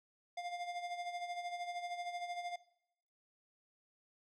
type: tone with tremolo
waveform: square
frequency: 703 Hz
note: F5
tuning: 11 cents sharp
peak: -39 dBFS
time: 0.37-2.56 s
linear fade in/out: 5 ms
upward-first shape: sine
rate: 13 Hz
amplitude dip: 60%
effects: noise-tail reverb RT60 0.8 s tail -20 dB re dry + low-pass 6000 Hz 12 dB/octave